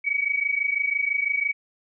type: tone pair together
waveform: sine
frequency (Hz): 2247 / 2273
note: C#7 / C#7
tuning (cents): +23 / +43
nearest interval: unison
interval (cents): 20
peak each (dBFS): -25 / -24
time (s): 0.04-1.53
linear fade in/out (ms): 20
effects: none